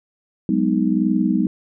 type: chord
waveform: sine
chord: G# minor seventh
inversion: third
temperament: just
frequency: 186.89 / 207.7 / 249.2 / 311.5 Hz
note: F#3 / G#3 / B3 / D#4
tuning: +18 / 0 / +16 / +2 cents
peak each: -21 dBFS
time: 0.49-1.47 s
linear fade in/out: 2 ms
effects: none